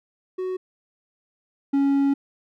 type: tone pair in turn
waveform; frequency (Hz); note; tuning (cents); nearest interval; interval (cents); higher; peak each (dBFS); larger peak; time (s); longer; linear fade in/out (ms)
triangle; 371 / 277.9; F#4 / C#4; +5 / +4; perfect fourth; 501; first; -23 / -15; second; 0.38-0.57 / 1.73-2.14; second; 10
effects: none